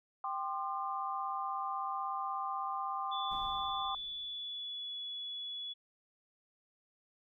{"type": "chord", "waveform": "sine", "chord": "G suspended fourth", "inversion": "none", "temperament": "equal with one note detuned", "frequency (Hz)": [784, 1046.5, 1202.8], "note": ["G5", "C6", "D6"], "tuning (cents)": [0, 0, 41], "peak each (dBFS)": -39, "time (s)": [0.24, 3.95], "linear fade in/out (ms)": 2}
{"type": "tone with pitch glide", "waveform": "sine", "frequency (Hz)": [3467, 3400], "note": ["A7", "G#7"], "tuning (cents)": [-26, 40], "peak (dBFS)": -39, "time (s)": [3.11, 5.74], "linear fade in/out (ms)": 20, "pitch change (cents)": -34, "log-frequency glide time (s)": [3.83, 4.99]}
{"type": "noise with exponential decay", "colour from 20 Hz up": "brown", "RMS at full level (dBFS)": -48, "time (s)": [3.31, 4.97], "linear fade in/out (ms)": 5, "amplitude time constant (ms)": 360}
{"effects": []}